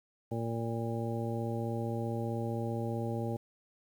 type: harmonic tone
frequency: 115.4 Hz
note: A#2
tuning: 17 cents flat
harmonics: 1 / 2 / 3 / 4 / 5 / 7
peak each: -35 / -38 / -40 / -41 / -42 / -43 dBFS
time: 0.31-3.37 s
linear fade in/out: 10 ms
effects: 10-bit